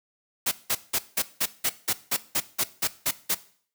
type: noise bursts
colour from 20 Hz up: white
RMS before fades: -24 dBFS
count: 13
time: 0.46-3.348 s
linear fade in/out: 10 ms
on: 56 ms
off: 180 ms
effects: noise-tail reverb RT60 0.5 s tail -17 dB re dry + high-pass 80 Hz 12 dB/octave